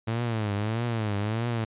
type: tone with vibrato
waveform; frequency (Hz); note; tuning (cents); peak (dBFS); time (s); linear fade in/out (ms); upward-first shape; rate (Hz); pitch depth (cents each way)
sawtooth; 110; A2; 0; -22; 0.07-1.65; 10; triangle; 1.6; 170
effects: resampled to 8000 Hz